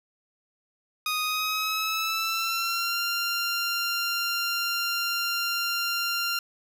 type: tone with pitch glide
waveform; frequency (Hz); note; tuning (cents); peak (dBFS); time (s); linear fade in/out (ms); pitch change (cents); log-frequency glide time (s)
15% pulse; 1244.5 to 1388.9; D#6 to F6; 0 to -10; -19; 1.06-6.39; 2; +190; 1.23-3
effects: none